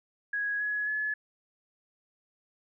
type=tone with pitch steps; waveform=sine; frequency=1661.2 / 1685.4 / 1709.9 Hz; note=G#6 / G#6 / A6; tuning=0 / +25 / -50 cents; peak=-28 dBFS; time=0.33-1.14 s; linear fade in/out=5 ms; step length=270 ms; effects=none

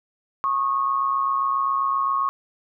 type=tone pair together; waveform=sine; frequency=1098.5 / 1226 Hz; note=C#6 / D#6; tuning=-16 / -26 cents; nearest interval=major second; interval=190 cents; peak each=-20 / -28 dBFS; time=0.44-2.29 s; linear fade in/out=0 ms; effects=none

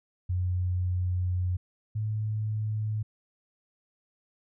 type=tone pair in turn; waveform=sine; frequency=90.5 / 107.62 Hz; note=F#2 / A2; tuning=-38 / -38 cents; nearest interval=minor third; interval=300 cents; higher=second; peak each=-25 / -27 dBFS; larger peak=first; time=0.29-1.57 / 1.95-3.03 s; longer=first; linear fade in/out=10 ms; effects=none

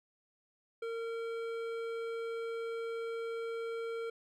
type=tone with hard clipping; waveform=sine; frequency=458.5 Hz; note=A#4; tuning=29 cents flat; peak=-38 dBFS; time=0.82-4.1 s; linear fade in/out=5 ms; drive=12 dB; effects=none

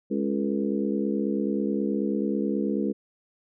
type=harmonic tone with a mistuned harmonic; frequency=69.3 Hz; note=C#2; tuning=in tune; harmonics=3 / 4 / 5 / 6 / 7; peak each=-27 / -29 / -31 / -33 / -34 dBFS; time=0.1-2.93 s; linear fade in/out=20 ms; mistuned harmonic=6; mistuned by=+60 cents; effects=none

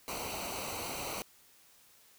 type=noise with comb filter; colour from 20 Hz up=pink; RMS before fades=-39 dBFS; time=0.08-1.22 s; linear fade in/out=0 ms; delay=0.58 ms; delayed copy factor=-0.75; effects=white hiss -62 dBFS RMS until 2.18 s

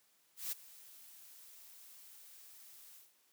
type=noise with ADSR envelope; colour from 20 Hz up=blue; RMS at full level=-38 dBFS; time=0.36-3.13 s; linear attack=160 ms; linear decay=15 ms; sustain=-19 dB; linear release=170 ms; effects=white hiss -72 dBFS RMS until 3.32 s + high-pass 150 Hz 12 dB/octave

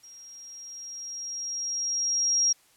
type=tone with level ramp; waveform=sine; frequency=5620 Hz; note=F8; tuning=10 cents sharp; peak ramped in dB=-46 to -19 dBFS; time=0.03-2.53 s; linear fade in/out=10 ms; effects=white hiss -61 dBFS RMS until 2.76 s + low-pass 12000 Hz 12 dB/octave

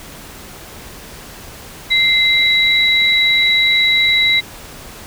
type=tone pair together; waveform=sine; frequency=2083 / 3907 Hz; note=C7 / B7; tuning=-8 / -19 cents; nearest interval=major seventh; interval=1089 cents; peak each=-13 dBFS; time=1.9-4.41 s; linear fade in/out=20 ms; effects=pink hiss -35 dBFS RMS until 5.06 s

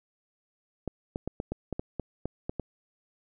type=clicks; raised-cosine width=2 ms; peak=-18 dBFS; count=11; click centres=0.877 / 1.159 / 1.276 / 1.401 / 1.52 / 1.727 / 1.795 / 1.997 / 2.256 / 2.495 / 2.597 s; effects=none

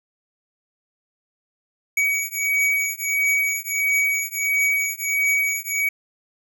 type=beating tone pair; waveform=square; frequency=2262 / 2263.5 Hz; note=C#7 / C#7; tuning=+34 / +36 cents; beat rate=1.5 Hz; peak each=-23 dBFS; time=1.97-5.89 s; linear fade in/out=5 ms; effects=none

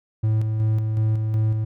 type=tone with tremolo; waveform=triangle; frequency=109.2 Hz; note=A2; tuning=13 cents flat; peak=-15 dBFS; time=0.23-1.65 s; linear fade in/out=10 ms; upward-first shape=square; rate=2.7 Hz; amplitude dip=35%; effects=none

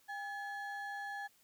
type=ring-modulated tone; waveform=triangle; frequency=1257 Hz; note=D#6; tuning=17 cents sharp; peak=-35 dBFS; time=0.08-1.28 s; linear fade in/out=20 ms; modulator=452 Hz; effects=white hiss -69 dBFS RMS until 1.43 s

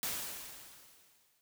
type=noise with exponential decay; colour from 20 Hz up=white; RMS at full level=-35 dBFS; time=0.03-1.41 s; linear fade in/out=0 ms; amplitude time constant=300 ms; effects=none

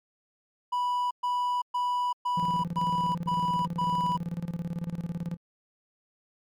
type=tone bursts; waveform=triangle; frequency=984 Hz; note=B5; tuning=7 cents flat; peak=-23 dBFS; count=7; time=0.72-4.17 s; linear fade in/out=10 ms; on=390 ms; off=120 ms
type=tone with tremolo; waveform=triangle; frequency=170.4 Hz; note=F3; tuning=42 cents flat; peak=-26 dBFS; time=2.37-5.37 s; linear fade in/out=5 ms; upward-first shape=square; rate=18 Hz; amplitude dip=80%
effects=MP3 96 kbps

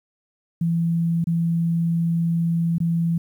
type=tone with dropouts; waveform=sine; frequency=167.6 Hz; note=E3; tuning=29 cents sharp; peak=-18 dBFS; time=0.61-3.18 s; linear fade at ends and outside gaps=5 ms; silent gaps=1.242-1.27 / 2.783-2.802 s; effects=9-bit

